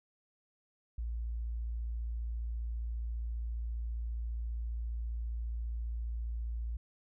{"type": "tone", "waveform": "sine", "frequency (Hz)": 57.4, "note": "A#1", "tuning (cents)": -26, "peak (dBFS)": -34, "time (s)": [0.98, 6.77], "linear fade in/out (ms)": 5, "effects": []}